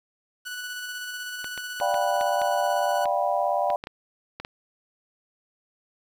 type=tone with tremolo; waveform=sawtooth; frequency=1480 Hz; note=F#6; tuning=in tune; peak=-28 dBFS; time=0.45-3.06 s; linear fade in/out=20 ms; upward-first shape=square; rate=16 Hz; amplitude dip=25%
type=clicks; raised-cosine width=0.3 ms; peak=-19 dBFS; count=12; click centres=1.444 / 1.577 / 1.801 / 1.943 / 2.211 / 2.417 / 3.056 / 3.702 / 3.839 / 3.871 / 4.4 / 4.449 s
type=chord; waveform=sine; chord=G dominant seventh; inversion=second; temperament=just; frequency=588 / 705.6 / 784 / 980 Hz; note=D5 / F5 / G5 / B5; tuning=+2 / +18 / 0 / -14 cents; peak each=-26 / -26 / -27 / -30 dBFS; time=1.81-3.76 s; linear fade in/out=2 ms
effects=9-bit